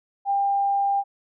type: tone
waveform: sine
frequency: 797 Hz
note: G5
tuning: 28 cents sharp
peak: -19 dBFS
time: 0.25-1.04 s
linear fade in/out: 50 ms
effects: none